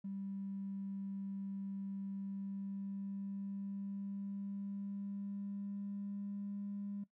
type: tone with pitch glide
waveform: triangle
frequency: 196 to 201.6 Hz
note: G3 to G3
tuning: 0 to +49 cents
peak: -36 dBFS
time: 0.04-7.04 s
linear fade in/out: 10 ms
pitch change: +49 cents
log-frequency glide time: 2.12-6.62 s
effects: noise-tail reverb RT60 0.1 s tail -19 dB re dry + tanh soft clip ceiling -38 dBFS